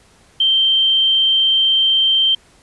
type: tone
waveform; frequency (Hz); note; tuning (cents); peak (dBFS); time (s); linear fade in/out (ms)
sine; 3136; G7; 0; -11; 0.4-2.35; 5
effects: pink hiss -51 dBFS RMS until 2.62 s + resampled to 24000 Hz